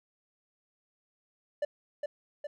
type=tone with echo; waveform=triangle; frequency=587.3 Hz; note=D5; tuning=in tune; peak=-25 dBFS; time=1.62-1.65 s; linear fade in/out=5 ms; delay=410 ms; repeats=2; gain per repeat=-4 dB; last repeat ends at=2.47 s; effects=none